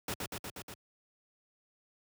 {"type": "noise with echo", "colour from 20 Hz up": "pink", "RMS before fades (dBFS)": -36, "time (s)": [0.08, 0.14], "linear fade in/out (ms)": 2, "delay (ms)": 120, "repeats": 5, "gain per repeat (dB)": -2, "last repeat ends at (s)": 0.74, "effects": ["high-pass 80 Hz 12 dB/octave"]}